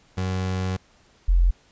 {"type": "tone pair in turn", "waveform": ["30% pulse", "sine"], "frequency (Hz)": [93.2, 43.63], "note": ["F#2", "F1"], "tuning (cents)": [13, -1], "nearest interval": "octave + minor second", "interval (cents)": 1314, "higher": "first", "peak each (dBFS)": [-21, -14], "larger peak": "second", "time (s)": [[0.17, 0.77], [1.28, 1.51]], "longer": "first", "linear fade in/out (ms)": 10, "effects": ["pink hiss -58 dBFS RMS until 1.71 s", "resampled to 16000 Hz"]}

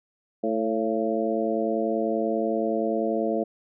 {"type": "harmonic tone with a mistuned harmonic", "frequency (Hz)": 110.4, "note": "A2", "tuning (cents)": 6, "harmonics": [2, 3, 4, 5, 6], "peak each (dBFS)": [-29, -29, -29, -29, -29], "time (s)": [0.43, 3.44], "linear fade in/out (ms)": 10, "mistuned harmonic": 6, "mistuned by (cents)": 39, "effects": []}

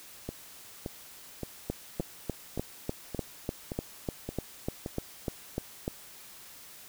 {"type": "two click trains", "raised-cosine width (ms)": 2, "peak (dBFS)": [-17, -21], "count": [15, 9], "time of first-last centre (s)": [[1.7, 5.879], [0.29, 4.861]], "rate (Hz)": [3.35, 1.75], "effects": ["white hiss -50 dBFS RMS until 6.88 s"]}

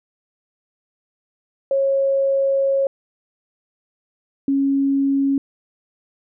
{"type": "tone pair in turn", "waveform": "sine", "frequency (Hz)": [546, 275.4], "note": ["C#5", "C#4"], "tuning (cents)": [-26, -11], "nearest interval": "octave", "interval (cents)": 1185, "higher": "first", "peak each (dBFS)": -15, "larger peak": "neither", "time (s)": [[1.71, 2.87], [4.48, 5.38]], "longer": "first", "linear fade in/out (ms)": 2, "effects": []}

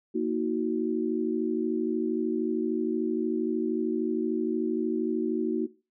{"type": "chord", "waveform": "sine", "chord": "D# minor", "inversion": "second", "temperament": "equal with one note detuned", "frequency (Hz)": [233.1, 316.9, 370], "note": ["A#3", "D#4", "F#4"], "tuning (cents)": [0, 32, 0], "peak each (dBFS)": [-30, -29, -28], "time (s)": [0.14, 5.67], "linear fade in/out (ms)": 20, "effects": ["noise-tail reverb RT60 0.3 s tail -17 dB re dry"]}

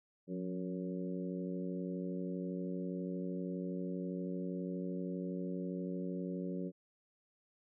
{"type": "harmonic tone with a mistuned harmonic", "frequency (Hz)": 92.5, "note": "F#2", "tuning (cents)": 0, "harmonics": [2, 3, 4, 5, 6], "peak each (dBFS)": [-39, -43, -45, -47, -49], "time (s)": [0.27, 6.72], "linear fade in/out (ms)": 50, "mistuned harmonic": 2, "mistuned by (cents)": -54, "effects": []}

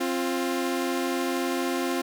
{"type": "tone pair together", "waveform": "sawtooth", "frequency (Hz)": [265.1, 349.2], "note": ["C4", "F4"], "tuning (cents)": [23, 0], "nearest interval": "perfect fourth", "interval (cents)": 477, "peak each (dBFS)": [-24, -24], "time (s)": [0, 2.02], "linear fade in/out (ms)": 10, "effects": []}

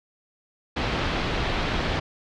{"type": "low-pass noise", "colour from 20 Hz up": "pink", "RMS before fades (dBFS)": -26, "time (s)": [0.76, 2], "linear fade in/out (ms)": 10, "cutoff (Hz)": 4100, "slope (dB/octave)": 24, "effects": []}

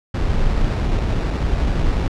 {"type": "noise with sample-and-hold", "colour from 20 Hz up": "brown", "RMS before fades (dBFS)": -18, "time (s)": [0.14, 2.08], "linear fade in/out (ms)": 5, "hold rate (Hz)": 3150, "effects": ["low-pass 5000 Hz 12 dB/octave"]}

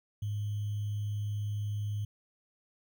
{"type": "tone with sample-and-hold", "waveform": "sine", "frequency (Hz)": 103.83, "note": "G#2", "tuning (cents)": 0, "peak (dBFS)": -31, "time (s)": [0.22, 2.05], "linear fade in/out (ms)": 5, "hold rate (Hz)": 3150, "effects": []}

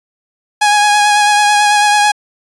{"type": "tone with vibrato", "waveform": "sawtooth", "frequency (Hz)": 830.6, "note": "G#5", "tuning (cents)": 0, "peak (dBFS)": -4, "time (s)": [0.61, 2.12], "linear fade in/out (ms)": 10, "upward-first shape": "sine", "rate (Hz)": 9.1, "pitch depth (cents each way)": 20, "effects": ["resampled to 24000 Hz"]}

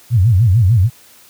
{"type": "tone with vibrato", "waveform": "sine", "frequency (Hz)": 104.6, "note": "G#2", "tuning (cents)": 13, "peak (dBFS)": -7, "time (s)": [0.1, 0.9], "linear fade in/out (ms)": 50, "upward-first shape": "sine", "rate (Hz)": 6.7, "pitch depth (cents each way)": 290, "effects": ["white hiss -45 dBFS RMS until 1.29 s", "high-pass 60 Hz 12 dB/octave"]}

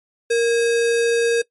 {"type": "tone with sample-and-hold", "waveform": "sine", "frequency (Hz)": 466.2, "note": "A#4", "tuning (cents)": 0, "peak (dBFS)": -14, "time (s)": [0.3, 1.42], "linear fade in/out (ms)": 10, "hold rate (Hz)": 2100, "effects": ["noise-tail reverb RT60 0.1 s tail -21 dB re dry", "MP3 48 kbps"]}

